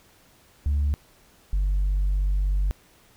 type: tone pair in turn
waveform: sine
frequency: 72.1 / 48.12 Hz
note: D2 / G1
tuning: -31 / -31 cents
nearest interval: perfect fifth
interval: 700 cents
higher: first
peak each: -18 dBFS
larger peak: neither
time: 0.66-0.94 / 1.53-2.71 s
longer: second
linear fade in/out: 0 ms
effects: tanh soft clip ceiling -18 dBFS + pink hiss -57 dBFS RMS until 3.16 s